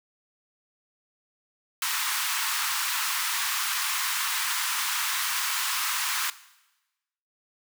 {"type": "high-pass noise", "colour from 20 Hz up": "pink", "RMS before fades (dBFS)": -28, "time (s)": [1.82, 6.3], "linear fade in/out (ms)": 2, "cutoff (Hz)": 970, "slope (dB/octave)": 48, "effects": ["noise-tail reverb RT60 1.0 s tail -17 dB re dry"]}